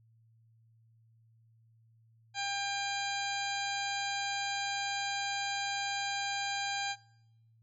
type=harmonic tone; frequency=799 Hz; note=G5; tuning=33 cents sharp; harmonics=1 / 2 / 3 / 4 / 5 / 6 / 8 / 9; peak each=-37 / -40 / -41 / -43 / -41 / -43 / -47 / -47 dBFS; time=2.34-6.96 s; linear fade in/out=50 ms; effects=noise-tail reverb RT60 0.8 s tail -21 dB re dry + added 113 Hz sine -62 dBFS peak until 7.62 s